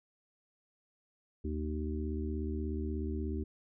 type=harmonic tone; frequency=76.6 Hz; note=D#2; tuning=27 cents flat; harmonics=1 / 3 / 4 / 5; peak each=-35 / -40 / -41 / -42 dBFS; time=1.44-3.44 s; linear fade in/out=10 ms; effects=none